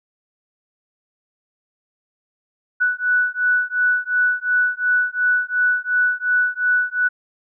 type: beating tone pair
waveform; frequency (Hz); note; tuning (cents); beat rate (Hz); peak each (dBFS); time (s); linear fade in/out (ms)
sine; 1480 / 1482.8; F#6 / F#6; 0 / +3; 2.8; -19; 2.8-7.09; 20
effects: none